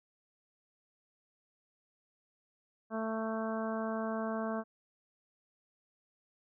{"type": "harmonic tone", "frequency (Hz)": 221.8, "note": "A3", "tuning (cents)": 14, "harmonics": [1, 2, 3, 4, 5, 6, 7], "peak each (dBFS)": [-36, -41, -38, -46, -43, -47, -47], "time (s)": [2.9, 4.64], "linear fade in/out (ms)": 50, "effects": []}